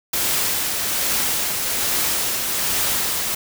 white noise with tremolo, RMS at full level -20 dBFS, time 0.13-3.35 s, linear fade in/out 5 ms, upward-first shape triangle, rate 1.2 Hz, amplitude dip 35%, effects none

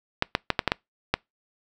clicks, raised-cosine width 0.3 ms, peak -4 dBFS, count 7, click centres 0.224 / 0.351 / 0.503 / 0.592 / 0.677 / 0.719 / 1.14 s, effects noise-tail reverb RT60 0.2 s tail -26 dB re dry

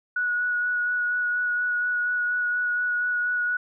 sine tone with vibrato, 1463 Hz, F#6, 20 cents flat, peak -22 dBFS, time 0.16-3.57 s, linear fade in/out 5 ms, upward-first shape sine, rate 4.2 Hz, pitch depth 12 cents each way, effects none

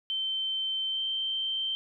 sine tone with pitch glide, 3100 to 3123 Hz, G7 to G7, -20 to -7 cents, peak -28 dBFS, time 0.1-1.75 s, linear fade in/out 0 ms, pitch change +13 cents, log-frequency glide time 0.9-1 s, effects none

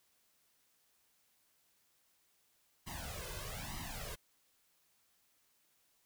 pink noise with flanger, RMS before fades -44 dBFS, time 2.86-4.16 s, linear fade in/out 20 ms, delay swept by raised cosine 1 to 1.98 ms, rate 1.1 Hz, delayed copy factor +1, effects white hiss -74 dBFS RMS until 6.05 s

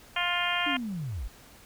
harmonic tone, 351.7 Hz, F4, 12 cents sharp, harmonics 2 / 3 / 4 / 5 / 6 / 7 / 8 / 9, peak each -34 / -34 / -34 / -34 / -34 / -34 / -34 / -34 dBFS, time 0.16-0.77 s, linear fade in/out 5 ms
sine linear sweep, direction down, 303.3 to 38.89 Hz, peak -31 dBFS, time 0.66-1.28 s, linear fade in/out 10 ms
effects pink hiss -53 dBFS RMS until 1.65 s

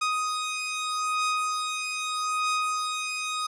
sawtooth beating tone pair, 1249 / 1249.8 Hz, D#6 / D#6, +6 / +7 cents, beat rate 0.8 Hz, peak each -24 / -28 dBFS, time 0.01-3.47 s, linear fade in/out 10 ms, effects resampled to 22050 Hz

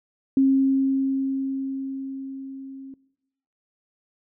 sine tone with level ramp, 269 Hz, C4, 48 cents sharp, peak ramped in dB -14 to -37 dBFS, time 0.37-2.94 s, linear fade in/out 2 ms, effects noise-tail reverb RT60 0.9 s tail -22 dB re dry

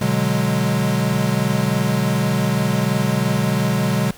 square chord, G# half-diminished seventh, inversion first, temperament equal, 123.47 / 146.83 / 185 / 207.7 Hz, B2 / D3 / F#3 / G#3, 0 / 0 / 0 / 0 cents, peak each -23 dBFS, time 0.01-4.11 s, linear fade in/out 5 ms, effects pink hiss -42 dBFS RMS until 4.17 s

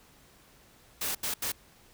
white noise bursts at uneven times, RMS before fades -32 dBFS, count 3, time 1.01-1.15 / 1.23-1.34 / 1.42-1.52 s, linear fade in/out 5 ms, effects pink hiss -59 dBFS RMS until 1.93 s

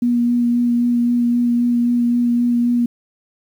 sine tone with vibrato, 240 Hz, B3, 49 cents flat, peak -13 dBFS, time 0.02-2.86 s, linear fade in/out 5 ms, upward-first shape sine, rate 3.8 Hz, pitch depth 13 cents each way, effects 8-bit

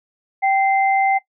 sine tone pair together, 778.4 / 2078 Hz, G5 / C7, -12 / -12 cents, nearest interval octave + perfect fourth, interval 1700 cents, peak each -14 / -22 dBFS, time 0.42-1.19 s, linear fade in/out 20 ms, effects noise-tail reverb RT60 0.1 s tail -18 dB re dry

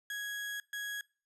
35% pulse tone bursts at uneven times, 1661.2 Hz, G#6, in tune, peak -35 dBFS, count 2, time 0.1-0.6 / 0.73-1.01 s, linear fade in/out 2 ms, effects noise-tail reverb RT60 0.4 s tail -24 dB re dry + resampled to 32000 Hz

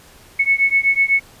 sine beating tone pair, 2200 / 2208 Hz, C#7 / C#7, -14 / -7 cents, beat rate 8 Hz, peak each -16 dBFS, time 0.39-1.2 s, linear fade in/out 10 ms, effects pink hiss -46 dBFS RMS until 1.4 s + resampled to 32000 Hz

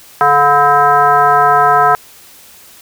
sine tone with frequency modulation, 1008 Hz, B5, 35 cents sharp, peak -6 dBFS, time 0.21-1.95 s, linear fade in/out 0 ms, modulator 288 Hz, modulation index 1.6, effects white hiss -40 dBFS RMS until 2.81 s

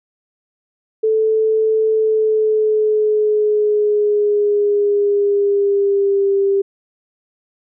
sine tone with pitch glide, 438.4 to 395.1 Hz, A4 to G4, -6 to +14 cents, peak -12 dBFS, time 1.03-6.62 s, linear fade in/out 10 ms, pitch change -180 cents, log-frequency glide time 1.91-6.34 s, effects none

